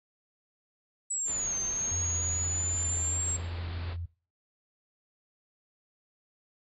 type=linear two-way sweep; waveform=sine; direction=down then up; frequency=7900 to 6270 to 7550 Hz; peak=-29 dBFS; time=1.1-3.37 s; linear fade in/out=10 ms; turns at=1.57 s
type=low-pass noise; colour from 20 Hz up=pink; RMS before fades=-44 dBFS; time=1.25-3.97 s; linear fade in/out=50 ms; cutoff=4700 Hz; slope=96 dB/octave
type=tone; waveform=sine; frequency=85.6 Hz; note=F2; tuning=34 cents flat; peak=-33 dBFS; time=1.91-4.06 s; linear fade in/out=10 ms
effects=noise-tail reverb RT60 0.4 s tail -22 dB re dry